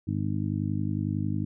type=harmonic tone; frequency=51 Hz; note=G#1; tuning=31 cents flat; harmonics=2 / 3 / 4 / 5 / 6; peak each=-30 / -32 / -33 / -34 / -35 dBFS; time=0.07-1.45 s; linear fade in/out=10 ms; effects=none